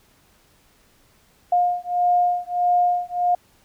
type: beating tone pair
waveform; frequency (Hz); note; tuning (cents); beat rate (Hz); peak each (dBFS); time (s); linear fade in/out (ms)
sine; 710 / 711.6; F5 / F5; +28 / +32; 1.6; -20 / -20; 1.52-3.35; 5
effects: pink hiss -58 dBFS RMS until 3.64 s